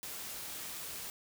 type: noise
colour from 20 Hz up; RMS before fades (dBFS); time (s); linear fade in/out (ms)
white; -43; 0.03-1.1; 0
effects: none